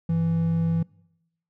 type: tone pair together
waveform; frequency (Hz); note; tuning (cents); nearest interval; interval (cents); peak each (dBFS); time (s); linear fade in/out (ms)
triangle; 98.5 / 165.66; G2 / E3; +9 / +9; major sixth; 900; -29 / -19; 0.09-0.83; 5
effects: noise-tail reverb RT60 0.8 s tail -23 dB re dry